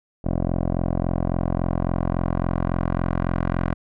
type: tone with low-pass filter sweep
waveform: 10% pulse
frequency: 43.6 Hz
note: F1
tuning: 2 cents flat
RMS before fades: -23 dBFS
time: 0.24-3.74 s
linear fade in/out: 10 ms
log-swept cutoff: 600 to 1500 Hz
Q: 1.3
effects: none